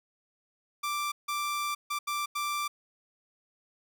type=tone bursts at uneven times; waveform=sawtooth; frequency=1176 Hz; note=D6; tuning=2 cents sharp; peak=-26 dBFS; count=5; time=0.83-1.12 / 1.28-1.75 / 1.9-1.99 / 2.07-2.26 / 2.35-2.68 s; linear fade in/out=10 ms; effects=none